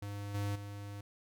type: tone with level steps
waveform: square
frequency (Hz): 101.6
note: G#2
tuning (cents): -38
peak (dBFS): -40 / -34 / -43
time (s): 0.02-1.01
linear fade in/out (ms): 5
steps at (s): 0.34 / 0.55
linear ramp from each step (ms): 10
effects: none